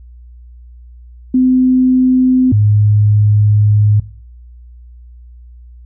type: tone pair in turn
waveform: sine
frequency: 256 / 104.81 Hz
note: C4 / G#2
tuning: -38 / +16 cents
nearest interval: octave + minor third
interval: 1546 cents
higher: first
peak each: -7 / -7 dBFS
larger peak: neither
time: 1.34-2.52 / 2.52-4 s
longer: second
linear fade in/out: 5 ms
effects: noise-tail reverb RT60 0.5 s tail -20 dB re dry + added 60 Hz sine -34 dBFS peak until 5.85 s